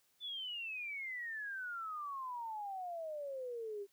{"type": "exponential sweep", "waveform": "sine", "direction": "down", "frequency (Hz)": [3520, 392], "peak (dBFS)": -40, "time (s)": [0.2, 3.87], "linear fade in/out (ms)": 50, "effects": ["white hiss -74 dBFS RMS until 3.92 s", "high-pass 60 Hz 12 dB/octave"]}